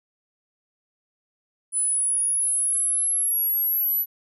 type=exponential sweep; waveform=sine; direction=up; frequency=9990 to 11910 Hz; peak=-20 dBFS; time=1.72-4.06 s; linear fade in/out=50 ms; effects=none